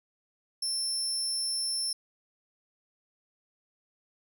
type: tone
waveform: 30% pulse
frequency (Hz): 5360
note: E8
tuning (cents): +28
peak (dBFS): -25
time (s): 0.62-1.93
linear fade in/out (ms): 5
effects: none